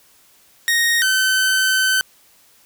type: tone pair in turn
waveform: sawtooth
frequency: 1864.7 / 1529.8 Hz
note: A#6 / G6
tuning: 0 / -43 cents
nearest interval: minor third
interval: 343 cents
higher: first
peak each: -11 dBFS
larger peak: neither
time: 0.68-1.02 / 1.02-2.01 s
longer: second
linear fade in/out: 0 ms
effects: white hiss -53 dBFS RMS until 2.65 s